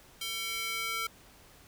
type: tone with high-pass filter sweep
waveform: square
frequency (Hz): 450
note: A4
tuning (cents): +39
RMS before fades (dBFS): -35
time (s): 0.21-1.07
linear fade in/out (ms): 5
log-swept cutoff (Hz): 3100 to 1600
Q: 1.7
effects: pink hiss -57 dBFS RMS until 1.67 s